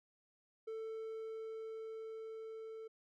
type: tone with level ramp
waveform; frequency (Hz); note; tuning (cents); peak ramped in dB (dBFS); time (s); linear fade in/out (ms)
triangle; 443.9; A4; +15; -39 to -44; 0.67-2.88; 10
effects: none